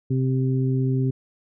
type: harmonic tone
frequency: 130.81 Hz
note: C3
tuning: in tune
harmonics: 1 / 2 / 3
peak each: -20 / -26 / -30 dBFS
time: 0.1-1.11 s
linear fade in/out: 10 ms
effects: none